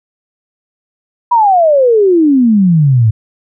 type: exponential sweep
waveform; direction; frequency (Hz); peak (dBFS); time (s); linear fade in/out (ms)
sine; down; 987.8 to 104.8; -5; 1.31-3.11; 10
effects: none